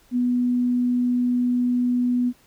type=tone; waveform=sine; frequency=246.1 Hz; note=B3; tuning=6 cents flat; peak=-18 dBFS; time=0.11-2.33 s; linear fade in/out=50 ms; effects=pink hiss -57 dBFS RMS until 2.46 s